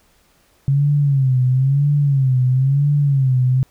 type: tone with vibrato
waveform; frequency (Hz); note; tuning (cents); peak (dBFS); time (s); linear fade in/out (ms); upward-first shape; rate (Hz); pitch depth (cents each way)
sine; 135.9; C#3; -34; -12; 0.68-3.63; 0; sine; 1; 120
effects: pink hiss -57 dBFS RMS until 3.7 s